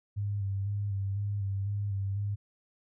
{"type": "tone with vibrato", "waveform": "sine", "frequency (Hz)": 100, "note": "G2", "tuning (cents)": 35, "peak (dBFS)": -29, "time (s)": [0.16, 2.36], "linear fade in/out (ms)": 20, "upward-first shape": "square", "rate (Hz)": 2, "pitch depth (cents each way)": 32, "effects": []}